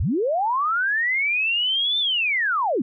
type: linear two-way sweep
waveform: sine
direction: up then down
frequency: 50.6 to 3585 to 202.9 Hz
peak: -19 dBFS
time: 0-2.82 s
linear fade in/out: 5 ms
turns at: 1.99 s
effects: none